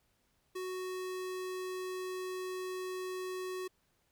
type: tone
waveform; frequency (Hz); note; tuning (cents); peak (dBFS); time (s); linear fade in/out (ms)
square; 370; F#4; 0; -38; 0.55-3.68; 10
effects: pink hiss -75 dBFS RMS until 4.11 s